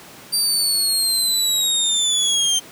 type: linear sweep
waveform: 25% pulse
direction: down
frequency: 4699 to 3136 Hz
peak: -12 dBFS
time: 0.32-2.6 s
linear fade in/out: 20 ms
effects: pink hiss -41 dBFS RMS until 2.71 s + high-pass 150 Hz 12 dB/octave